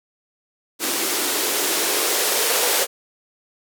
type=noise with band-pass filter sweep; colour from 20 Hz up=violet; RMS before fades=-21 dBFS; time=0.79-2.87 s; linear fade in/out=50 ms; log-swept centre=300 to 480 Hz; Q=3.4; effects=none